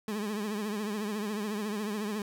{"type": "tone with vibrato", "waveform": "30% pulse", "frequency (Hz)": 210, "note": "G#3", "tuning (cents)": 19, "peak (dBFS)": -29, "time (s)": [0.08, 2.22], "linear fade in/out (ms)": 2, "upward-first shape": "triangle", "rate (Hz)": 14, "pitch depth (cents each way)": 96, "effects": []}